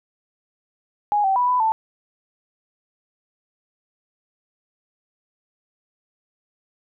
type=tone with pitch steps; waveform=sine; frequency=829 / 772 / 985 / 996 / 885 Hz; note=G#5 / G5 / B5 / B5 / A5; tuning=-3 / -27 / -5 / +14 / +10 cents; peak=-16 dBFS; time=1.12-1.72 s; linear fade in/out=0 ms; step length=120 ms; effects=none